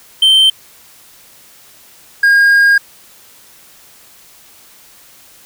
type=tone pair in turn; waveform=triangle; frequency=3115 / 1623.6 Hz; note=G7 / G#6; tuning=-12 / -40 cents; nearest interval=major seventh; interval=1128 cents; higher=first; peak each=-4 dBFS; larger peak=neither; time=0.22-0.5 / 2.23-2.78 s; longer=second; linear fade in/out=5 ms; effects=white hiss -43 dBFS RMS until 5.45 s